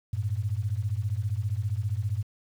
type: beating tone pair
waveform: sine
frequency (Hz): 96.3 / 111.3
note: G2 / A2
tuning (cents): -30 / +20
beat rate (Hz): 15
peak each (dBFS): -29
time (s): 0.13-2.23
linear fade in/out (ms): 5
effects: 9-bit